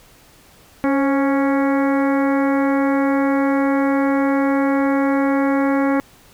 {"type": "harmonic tone with a mistuned harmonic", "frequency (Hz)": 277.2, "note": "C#4", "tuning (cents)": 0, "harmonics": [1, 2, 3, 4, 5, 6, 7, 8], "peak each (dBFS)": [-16, -22, -26, -28, -30, -32, -33, -34], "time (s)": [0.84, 6], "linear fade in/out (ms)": 0, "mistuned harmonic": 2, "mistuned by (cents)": -47, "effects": ["pink hiss -49 dBFS RMS until 6.33 s"]}